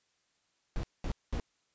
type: noise bursts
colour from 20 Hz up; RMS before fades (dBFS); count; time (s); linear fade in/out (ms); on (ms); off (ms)
brown; -33; 3; 0.76-1.399; 0; 73; 210
effects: white hiss -75 dBFS RMS until 1.74 s + resampled to 16000 Hz